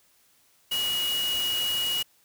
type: tone in noise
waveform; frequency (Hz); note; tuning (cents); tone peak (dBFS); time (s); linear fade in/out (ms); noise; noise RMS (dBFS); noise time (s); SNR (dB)
sine; 2900; F#7; -35; -25; 0.71-2.03; 10; white; -34; 0.71-2.03; +6
effects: white hiss -63 dBFS RMS until 2.24 s